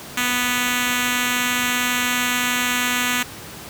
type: tone with notch filter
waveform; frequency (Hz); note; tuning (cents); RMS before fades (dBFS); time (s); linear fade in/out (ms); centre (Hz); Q
5% pulse; 246.9; B3; 0; -21; 0.17-3.23; 5; 580; 0.55
effects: pink hiss -36 dBFS RMS until 3.69 s + high-pass 80 Hz 12 dB/octave